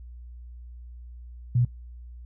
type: tone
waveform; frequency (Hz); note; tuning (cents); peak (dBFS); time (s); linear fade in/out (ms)
sine; 122; B2; -21; -18; 1.55-1.65; 5
effects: noise-tail reverb RT60 0.2 s tail -23 dB re dry + added 60 Hz sine -40 dBFS peak until 2.25 s